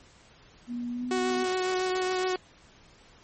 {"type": "tone with pitch glide", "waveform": "sine", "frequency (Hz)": [241.3, 249.5], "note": ["B3", "B3"], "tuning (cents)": [-40, 18], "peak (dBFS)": -30, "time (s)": [0.67, 1.47], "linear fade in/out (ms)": 50, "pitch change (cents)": 58, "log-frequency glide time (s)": [0.92, 1.07]}
{"type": "tone with vibrato", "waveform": "sawtooth", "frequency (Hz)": 370, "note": "F#4", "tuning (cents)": 0, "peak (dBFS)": -22, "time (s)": [1.11, 2.36], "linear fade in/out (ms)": 2, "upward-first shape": "triangle", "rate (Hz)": 7.2, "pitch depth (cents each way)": 15}
{"effects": ["pink hiss -56 dBFS RMS until 3.23 s", "MP3 32 kbps"]}